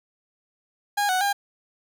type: tone with pitch steps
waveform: 30% pulse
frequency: 818 / 742 / 805 Hz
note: G#5 / F#5 / G5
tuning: -26 / +5 / +46 cents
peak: -18 dBFS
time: 0.97-1.33 s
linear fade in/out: 10 ms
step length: 120 ms
effects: none